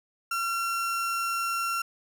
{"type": "tone", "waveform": "35% pulse", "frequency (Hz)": 1365, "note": "F6", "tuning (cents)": -40, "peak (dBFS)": -25, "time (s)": [0.31, 1.82], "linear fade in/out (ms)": 5, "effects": []}